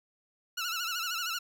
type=tone with vibrato; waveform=15% pulse; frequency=1383 Hz; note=F6; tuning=17 cents flat; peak=-25 dBFS; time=0.57-1.39 s; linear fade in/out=10 ms; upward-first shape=sine; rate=13 Hz; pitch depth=100 cents each way; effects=none